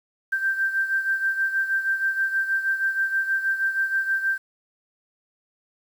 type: beating tone pair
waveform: sine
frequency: 1568 / 1574.3 Hz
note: G6 / G6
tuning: 0 / +7 cents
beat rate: 6.3 Hz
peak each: -22 / -28 dBFS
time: 0.32-4.38 s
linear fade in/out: 10 ms
effects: 8-bit